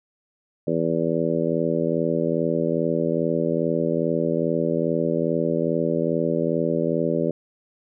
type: harmonic tone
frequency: 82.41 Hz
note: E2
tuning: in tune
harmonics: 2 / 3 / 4 / 5 / 6 / 7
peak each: -27 / -27 / -27 / -27 / -27 / -27 dBFS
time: 0.67-7.31 s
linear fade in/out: 5 ms
effects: none